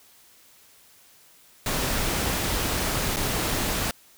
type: noise with dropouts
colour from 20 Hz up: pink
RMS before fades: -26 dBFS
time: 1.66-3.91 s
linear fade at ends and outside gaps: 2 ms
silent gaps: 3.162-3.168 s
effects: white hiss -55 dBFS RMS until 4.17 s